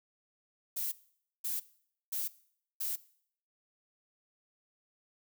violet noise bursts, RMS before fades -35 dBFS, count 4, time 0.76-2.96 s, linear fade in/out 10 ms, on 160 ms, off 520 ms, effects noise-tail reverb RT60 0.6 s tail -19 dB re dry

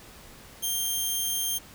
10% pulse tone, 3181 Hz, G7, 25 cents sharp, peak -18 dBFS, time 0.62-1.59 s, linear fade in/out 20 ms, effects pink hiss -49 dBFS RMS until 1.74 s

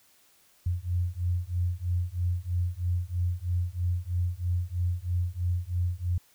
sine beating tone pair, 87 / 90.1 Hz, F2 / F#2, -6 / -45 cents, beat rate 3.1 Hz, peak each -29 dBFS, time 0.66-6.18 s, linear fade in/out 5 ms, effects white hiss -62 dBFS RMS until 6.34 s

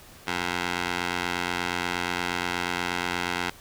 15% pulse tone with band-pass filter, 88.4 Hz, F2, 22 cents sharp, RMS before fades -29 dBFS, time 0.27-3.5 s, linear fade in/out 5 ms, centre 2200 Hz, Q 0.74, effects pink hiss -49 dBFS RMS until 3.6 s

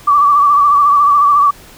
sine tone with vibrato, 1155 Hz, D6, 29 cents flat, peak -6 dBFS, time 0.07-1.51 s, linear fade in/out 10 ms, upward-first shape sine, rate 14 Hz, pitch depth 52 cents each way, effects pink hiss -39 dBFS RMS until 1.77 s

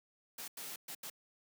white noise bursts at uneven times, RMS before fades -45 dBFS, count 4, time 0.38-0.48 / 0.57-0.76 / 0.88-0.95 / 1.03-1.1 s, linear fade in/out 5 ms, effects high-pass 150 Hz 12 dB/octave

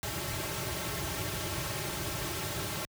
pink noise with comb filter, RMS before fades -35 dBFS, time 0.03-2.85 s, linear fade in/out 0 ms, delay 4.1 ms, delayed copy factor -0.85, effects high-pass 60 Hz 12 dB/octave

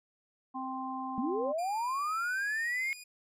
harmonic tone, 261.6 Hz, C4, in tune, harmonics 1 / 3 / 4, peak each -39 / -39 / -39 dBFS, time 0.54-1.53 s, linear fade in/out 20 ms
sine linear sweep, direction up, 214.5 to 2183 Hz, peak -30 dBFS, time 1.18-2.93 s, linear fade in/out 0 ms
15% pulse tone with pitch glide, 2400 to 2455 Hz, D7 to D#7, +37 to -24 cents, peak -39 dBFS, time 1.58-3.04 s, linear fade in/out 10 ms, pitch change +39 cents, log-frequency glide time 1.78-2.85 s
effects none

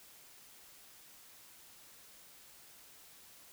silence, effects white hiss -58 dBFS RMS until 3.52 s

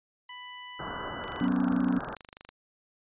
10% pulse tone, 992 Hz, B5, 7 cents sharp, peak -31 dBFS, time 0.29-1.47 s, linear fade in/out 5 ms
white low-pass noise, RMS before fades -38 dBFS, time 0.79-2.15 s, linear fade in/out 5 ms, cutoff 1600 Hz, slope 96 dB/octave
click train, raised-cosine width 0.2 ms, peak -27 dBFS, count 32, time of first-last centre 1.24-2.49 s, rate 24.8 Hz
sine chord, F# suspended fourth, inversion none, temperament equal, 185 / 246.9 / 277.2 Hz, F#3 / B3 / C#4, 0 / 0 / 0 cents, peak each -30 / -27 / -28 dBFS, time 1.41-1.99 s, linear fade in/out 2 ms
effects resampled to 8000 Hz

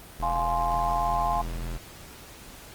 square tone, 41.63 Hz, E1, 18 cents sharp, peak -31 dBFS, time 0.19-1.78 s, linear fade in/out 10 ms
sine chord, F minor, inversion none, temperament equal with one note detuned, 698.5 / 840.3 / 1046.5 Hz, F5 / Ab5 / C6, 0 / +20 / 0 cents, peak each -28 dBFS, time 0.22-1.42 s, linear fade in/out 10 ms
effects pink hiss -46 dBFS RMS until 2.74 s + Opus 24 kbps

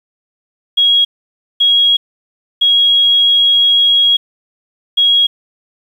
sine tone bursts at uneven times, 3302 Hz, G#7, 11 cents flat, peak -7 dBFS, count 4, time 0.77-1.05 / 1.6-1.97 / 2.61-4.17 / 4.97-5.27 s, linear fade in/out 10 ms, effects 7-bit

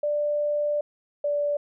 sine tone pair in turn, 590 / 582.2 Hz, D5 / D5, +8 / -15 cents, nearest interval unison, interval 23 cents, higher first, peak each -22 dBFS, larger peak neither, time 0.03-0.81 / 1.24-1.57 s, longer first, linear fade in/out 5 ms, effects none

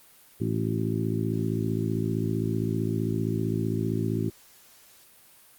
harmonic tone with a mistuned harmonic, 55.4 Hz, A1, 13 cents sharp, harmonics 2 / 3 / 4 / 5 / 6 / 7, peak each -29 / -31 / -32 / -33 / -34 / -34 dBFS, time 0.4-4.3 s, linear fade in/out 10 ms, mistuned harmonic 7, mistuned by -33 cents, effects white hiss -55 dBFS RMS until 5.58 s + Opus 32 kbps

